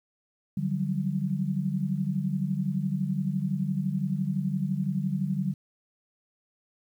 sine tone cluster, 147.8 / 181.8 / 193.6 Hz, D3 / F#3 / G3, +11 / -30 / -21 cents, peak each -30 / -31 / -29 dBFS, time 0.57-5.54 s, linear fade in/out 5 ms, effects 10-bit

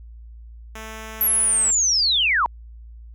5% pulse tone, 220 Hz, A3, in tune, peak -23 dBFS, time 0.75-1.71 s, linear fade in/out 5 ms
sine linear sweep, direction down, 11840 to 880 Hz, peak -16 dBFS, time 1.21-2.46 s, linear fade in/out 0 ms
effects added 57 Hz sine -38 dBFS peak until 3.14 s

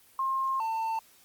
sine / triangle tone pair in turn, 1065 / 895.6 Hz, C6 / A5, +30 / +30 cents, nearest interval minor third, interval 300 cents, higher first, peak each -26 dBFS, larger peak neither, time 0.19-0.6 / 0.6-0.99 s, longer first, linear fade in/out 2 ms, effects white hiss -59 dBFS RMS until 1.24 s + Opus 24 kbps

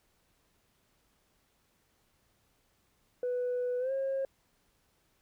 sine tone with pitch glide, 494.5 to 539.3 Hz, B4 to C#5, +2 to -48 cents, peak -28 dBFS, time 3.23-4.25 s, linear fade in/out 2 ms, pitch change +150 cents, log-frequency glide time 3.79-3.92 s, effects tanh soft clip ceiling -27 dBFS + pink hiss -72 dBFS RMS until 5.21 s

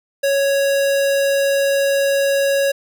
square tone, 554.4 Hz, C#5, in tune, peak -15 dBFS, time 0.23-2.72 s, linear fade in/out 10 ms, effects none

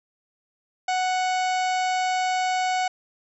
harmonic tone, 740 Hz, F#5, in tune, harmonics 1 / 2 / 3 / 4 / 5 / 6 / 7 / 8 / 9 / 10, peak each -22 / -33 / -32 / -37 / -42 / -39 / -44 / -42 / -47 / -42 dBFS, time 0.88-2.88 s, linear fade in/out 5 ms, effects none

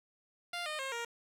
10% pulse tone with pitch steps, 698.5 / 611.6 / 535.5 / 468.9 Hz, F5 / D#5 / C5 / A#4, 0 / -30 / +40 / +10 cents, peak -28 dBFS, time 0.53-1.05 s, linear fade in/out 5 ms, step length 130 ms, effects low-pass 9000 Hz 12 dB/octave + 9-bit

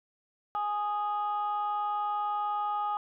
sine tone pair together, 830.6 / 1242.8 Hz, G#5 / D#6, 0 / -2 cents, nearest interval perfect fifth, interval 698 cents, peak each -29 / -31 dBFS, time 0.55-2.97 s, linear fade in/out 0 ms, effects tanh soft clip ceiling -23 dBFS

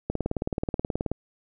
click train, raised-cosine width 2 ms, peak -13 dBFS, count 20, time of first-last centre 0.1-1.116 s, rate 18.7 Hz, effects none

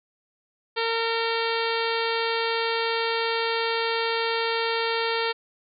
harmonic tone, 457.1 Hz, A#4, 34 cents flat, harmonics 1 / 2 / 3 / 4 / 5 / 6 / 7 / 8 / 9 / 10, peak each -27 / -30 / -32 / -33 / -34 / -35 / -35 / -36 / -37 / -37 dBFS, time 0.76-5.33 s, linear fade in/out 20 ms, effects none

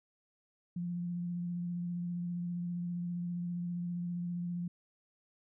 sine tone with vibrato, 174.61 Hz, F3, in tune, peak -34 dBFS, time 0.76-4.68 s, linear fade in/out 5 ms, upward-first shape sine, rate 15 Hz, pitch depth 17 cents each way, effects none

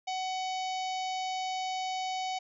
harmonic tone, 750 Hz, F#5, 23 cents sharp, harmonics 1 / 3 / 4 / 5 / 6 / 7 / 8 / 9, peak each -32 / -42 / -44 / -46 / -48 / -49 / -50 / -51 dBFS, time 0.07-2.39 s, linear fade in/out 10 ms, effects none

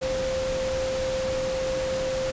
sine tone in noise, 523.3 Hz, C5, in tune, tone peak -25 dBFS, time 0.01-2.32 s, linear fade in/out 20 ms, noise pink, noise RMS -33 dBFS, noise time 0.01-2.32 s, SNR +5 dB, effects resampled to 16000 Hz

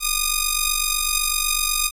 5% pulse ring-modulated tone, 1236 Hz, D#6, 12 cents flat, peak -4 dBFS, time 0-1.91 s, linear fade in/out 50 ms, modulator 1260 Hz, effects AAC 48 kbps

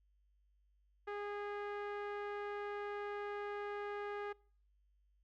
sawtooth tone with low-pass filter, 410.4 Hz, G#4, 21 cents flat, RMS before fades -43 dBFS, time 1.07-4.33 s, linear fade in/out 10 ms, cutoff 1800 Hz, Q 1.4, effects noise-tail reverb RT60 0.5 s tail -25 dB re dry + added 50 Hz sine -70 dBFS peak until 5.23 s

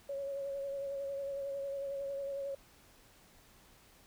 sine tone with vibrato, 554.4 Hz, C#5, in tune, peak -36 dBFS, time 0.09-2.55 s, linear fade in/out 5 ms, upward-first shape sine, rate 11 Hz, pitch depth 25 cents each way, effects pink hiss -62 dBFS RMS until 4.06 s

